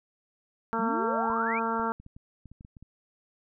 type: harmonic tone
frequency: 227.1 Hz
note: A#3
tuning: 45 cents flat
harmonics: 1 / 2 / 3 / 4 / 5 / 6 / 7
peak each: -33 / -34 / -38 / -31 / -36 / -32 / -42 dBFS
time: 0.73-1.92 s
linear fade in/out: 0 ms
type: exponential sweep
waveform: sine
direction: up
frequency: 179.3 to 2538 Hz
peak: -31 dBFS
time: 0.78-1.6 s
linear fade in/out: 20 ms
type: clicks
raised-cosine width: 5 ms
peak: -35 dBFS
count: 11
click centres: 1.301 / 1.797 / 2 / 2.064 / 2.165 / 2.457 / 2.516 / 2.609 / 2.649 / 2.768 / 2.826 s
effects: none